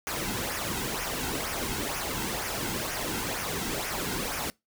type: noise with flanger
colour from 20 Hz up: pink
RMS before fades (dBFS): -32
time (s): 0.07-4.5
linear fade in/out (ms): 0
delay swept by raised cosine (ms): 0.24 to 1.74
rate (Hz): 2.1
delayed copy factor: -0.6
effects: noise-tail reverb RT60 0.2 s tail -24 dB re dry